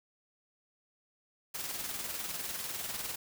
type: noise with tremolo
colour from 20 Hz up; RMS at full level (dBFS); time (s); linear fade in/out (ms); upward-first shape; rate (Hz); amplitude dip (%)
white; -37; 1.54-3.16; 10; square; 20; 40
effects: none